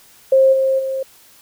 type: tone with level steps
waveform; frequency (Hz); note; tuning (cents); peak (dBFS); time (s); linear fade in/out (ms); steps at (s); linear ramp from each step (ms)
sine; 532; C5; +29; -8 / -13 / -19; 0.32-1.03; 5; 0.52 / 0.78; 20
effects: white hiss -48 dBFS RMS until 1.41 s